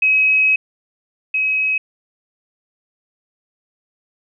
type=tone pair in turn; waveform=sine; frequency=2549 / 2549 Hz; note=D#7 / D#7; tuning=+41 / +41 cents; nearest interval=unison; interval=0 cents; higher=neither; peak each=-11 / -15 dBFS; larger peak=first; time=0.02-0.56 / 1.34-1.78 s; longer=first; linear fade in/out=5 ms; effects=none